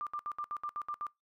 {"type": "tone bursts", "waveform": "sine", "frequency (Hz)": 1191, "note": "D6", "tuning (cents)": 24, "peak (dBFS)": -34, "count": 9, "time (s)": [0.01, 1.067], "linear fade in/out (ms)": 0, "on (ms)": 57, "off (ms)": 68, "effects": ["noise-tail reverb RT60 0.2 s tail -24 dB re dry"]}